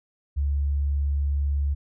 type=tone; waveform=sine; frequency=71 Hz; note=C#2; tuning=42 cents sharp; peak=-21 dBFS; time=0.36-1.75 s; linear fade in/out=20 ms; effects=none